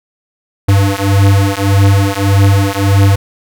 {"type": "beating tone pair", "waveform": "square", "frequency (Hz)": [98, 99.7], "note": ["G2", "G2"], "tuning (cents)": [0, 30], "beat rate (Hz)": 1.7, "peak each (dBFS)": -11, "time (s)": [0.68, 3.16], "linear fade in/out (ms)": 10, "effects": []}